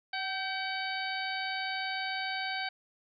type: harmonic tone with a mistuned harmonic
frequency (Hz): 759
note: F#5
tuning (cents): +44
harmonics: 1 / 2 / 3 / 4 / 5 / 6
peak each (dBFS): -37 / -37 / -39 / -43 / -43 / -41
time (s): 0.13-2.69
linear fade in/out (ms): 5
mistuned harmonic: 2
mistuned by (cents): +45
effects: none